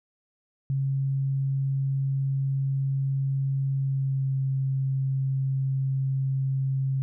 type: tone with pitch glide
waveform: sine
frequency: 136.1 to 134.3 Hz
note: C#3 to C3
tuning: -31 to +46 cents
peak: -23 dBFS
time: 0.7-7.02 s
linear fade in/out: 0 ms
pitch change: -23 cents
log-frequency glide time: 3.75-4.37 s
effects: none